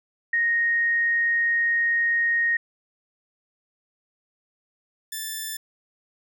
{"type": "tone pair in turn", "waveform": ["sine", "5% pulse"], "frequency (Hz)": [1864.7, 1760], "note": ["A#6", "A6"], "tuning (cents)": [0, 0], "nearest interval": "minor second", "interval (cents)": 100, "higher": "first", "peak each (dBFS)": -19, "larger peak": "neither", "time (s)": [[0.33, 2.57], [5.12, 5.57]], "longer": "first", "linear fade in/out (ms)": 5, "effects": []}